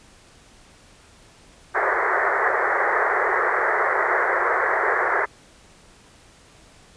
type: band-pass noise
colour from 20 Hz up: white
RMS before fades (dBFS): -21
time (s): 1.74-5.26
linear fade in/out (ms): 20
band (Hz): 360 to 2000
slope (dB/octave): 96
effects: pink hiss -51 dBFS RMS until 6.96 s + resampled to 22050 Hz